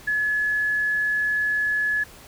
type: tone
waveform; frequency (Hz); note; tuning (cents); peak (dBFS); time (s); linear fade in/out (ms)
sine; 1704; G#6; +44; -20; 0.07-2.04; 10
effects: pink hiss -46 dBFS RMS until 2.27 s